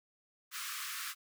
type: high-pass noise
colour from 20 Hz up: pink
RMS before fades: -41 dBFS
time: 0.51-1.15 s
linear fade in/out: 50 ms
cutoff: 1100 Hz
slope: 96 dB/octave
effects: none